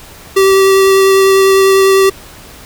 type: tone with vibrato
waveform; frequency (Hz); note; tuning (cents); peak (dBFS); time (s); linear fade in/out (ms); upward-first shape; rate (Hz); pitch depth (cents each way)
square; 386.8; G4; -23; -6; 0.36-2.1; 10; sine; 10; 9
effects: pink hiss -35 dBFS RMS until 2.65 s